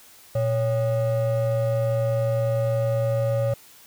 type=ring-modulated tone; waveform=triangle; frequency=337.2 Hz; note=E4; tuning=39 cents sharp; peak=-15 dBFS; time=0.35-3.54 s; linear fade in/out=5 ms; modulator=219 Hz; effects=white hiss -50 dBFS RMS until 3.86 s